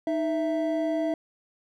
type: tone pair together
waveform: triangle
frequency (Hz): 311.1 / 659.7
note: D#4 / E5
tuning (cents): 0 / +1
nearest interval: octave + minor second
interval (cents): 1301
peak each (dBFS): -25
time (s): 0.07-1.14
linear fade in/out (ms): 2
effects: none